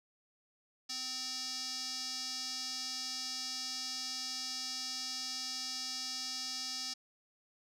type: tone with band-pass filter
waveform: square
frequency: 257.6 Hz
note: C4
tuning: 27 cents flat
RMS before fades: -40 dBFS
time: 0.89-6.94 s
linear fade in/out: 10 ms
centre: 5200 Hz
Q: 4.9
effects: none